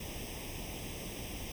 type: noise with comb filter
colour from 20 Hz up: pink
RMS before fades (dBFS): -42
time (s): 0-1.52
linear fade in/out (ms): 5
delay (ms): 0.35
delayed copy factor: +0.8
effects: none